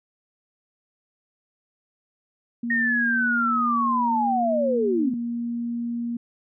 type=tone; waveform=sine; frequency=236.1 Hz; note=A#3; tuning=22 cents sharp; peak=-25 dBFS; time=2.63-6.17 s; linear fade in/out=5 ms
type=linear sweep; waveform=sine; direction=down; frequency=1864.7 to 224.8 Hz; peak=-20 dBFS; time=2.7-5.14 s; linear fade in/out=5 ms
effects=none